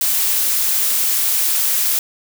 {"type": "noise", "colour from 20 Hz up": "blue", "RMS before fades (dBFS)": -17, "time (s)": [0.01, 1.99], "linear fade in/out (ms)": 2, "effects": []}